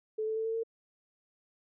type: tone with pitch steps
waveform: sine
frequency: 434.4 / 439.2 / 444 / 448.9 / 453.9 Hz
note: A4 / A4 / A4 / A4 / A#4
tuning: -22 / -3 / +16 / +35 / -46 cents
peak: -30 dBFS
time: 0.18-0.635 s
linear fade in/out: 10 ms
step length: 91 ms
effects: none